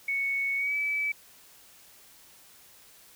sine tone with pitch glide, 2217 to 2299 Hz, C#7 to D7, 0 to -37 cents, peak -26 dBFS, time 0.08-1.12 s, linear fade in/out 5 ms, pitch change +63 cents, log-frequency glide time 0.57-0.75 s, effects white hiss -55 dBFS RMS until 3.15 s

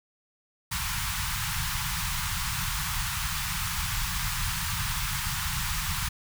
pink band-stop noise, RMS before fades -30 dBFS, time 0.71-6.09 s, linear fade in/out 10 ms, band 170 to 900 Hz, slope 48 dB/octave, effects none

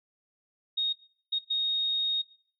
sine tone bursts at uneven times, 3729 Hz, A#7, in tune, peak -25 dBFS, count 3, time 0.77-0.93 / 1.32-1.39 / 1.5-2.22 s, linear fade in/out 10 ms, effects noise-tail reverb RT60 0.6 s tail -22 dB re dry

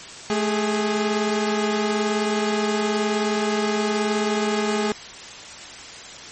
sawtooth tone pair together, 215.8 / 412.6 Hz, A3 / G#4, -33 / -11 cents, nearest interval major seventh, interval 1122 cents, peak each -19 dBFS, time 0.3-4.92 s, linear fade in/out 0 ms, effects white hiss -38 dBFS RMS until 6.31 s + MP3 32 kbps

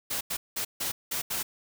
white noise bursts at uneven times, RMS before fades -31 dBFS, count 6, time 0.1-0.21 / 0.3-0.37 / 0.56-0.65 / 0.8-0.92 / 1.11-1.22 / 1.3-1.43 s, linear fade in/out 10 ms, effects none

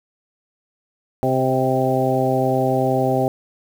harmonic tone with a mistuned harmonic, 130.81 Hz, C3, in tune, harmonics 1 / 2 / 3 / 4 / 5 / 6, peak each -23 / -23 / -23 / -23 / -23 / -23 dBFS, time 1.23-3.28 s, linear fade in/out 0 ms, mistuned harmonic 5, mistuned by -22 cents, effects 7-bit

